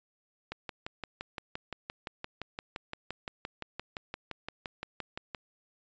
click train, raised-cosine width 0.3 ms, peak -21 dBFS, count 29, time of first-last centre 0.52-5.348 s, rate 5.8 Hz, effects resampled to 16000 Hz

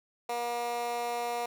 15% pulse tone with high-pass filter, 238.6 Hz, A#3, 41 cents sharp, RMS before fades -33 dBFS, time 0.29-1.46 s, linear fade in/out 5 ms, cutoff 610 Hz, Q 2, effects none

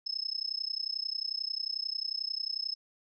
sine tone with amplitude modulation, 5200 Hz, E8, 24 cents flat, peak -28 dBFS, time 0.06-2.75 s, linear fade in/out 10 ms, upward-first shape sine, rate 31.2 Hz, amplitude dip 100%, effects none

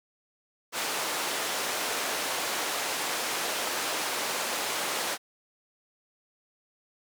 pink band-pass noise, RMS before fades -31 dBFS, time 0.72-5.18 s, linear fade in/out 50 ms, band 490 to 12000 Hz, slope 12 dB/octave, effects none

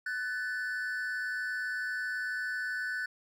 triangle tone pair together, 1497 / 1749.3 Hz, F#6 / A6, +20 / -11 cents, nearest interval minor third, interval 269 cents, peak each -32 / -35 dBFS, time 0.06-3.06 s, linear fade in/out 5 ms, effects none

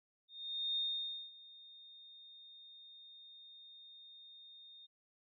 sine tone with ADSR envelope, 3670 Hz, A#7, 28 cents flat, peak -33 dBFS, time 0.28-4.87 s, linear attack 490 ms, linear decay 540 ms, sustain -21 dB, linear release 20 ms, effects none

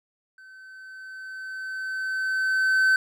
triangle tone with level ramp, 1532 Hz, G6, 40 cents flat, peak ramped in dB -44 to -14 dBFS, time 0.38-2.96 s, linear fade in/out 2 ms, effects none

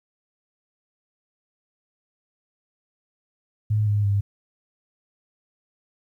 sine tone with pitch steps, 106.5 / 103.53 / 100.64 Hz, G#2 / G#2 / G2, +44 / -5 / +46 cents, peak -18 dBFS, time 3.7-4.21 s, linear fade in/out 10 ms, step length 170 ms, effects 10-bit

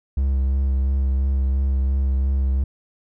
triangle tone with vibrato, 67 Hz, C2, 42 cents sharp, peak -15 dBFS, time 0.17-2.64 s, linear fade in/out 5 ms, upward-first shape sine, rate 2.9 Hz, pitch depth 22 cents each way, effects none

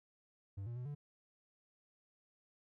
triangle tone with pitch steps, 98.3 / 118.8 / 124 / 145.4 Hz, G2 / A#2 / B2 / D3, +5 / +33 / +7 / -17 cents, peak -39 dBFS, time 0.57-0.95 s, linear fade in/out 10 ms, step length 95 ms, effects none

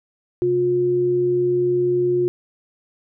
sine tone pair together, 133.7 / 356.9 Hz, C3 / F4, +38 / +38 cents, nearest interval octave + perfect fourth, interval 1700 cents, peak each -28 / -16 dBFS, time 0.42-2.28 s, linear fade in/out 0 ms, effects none

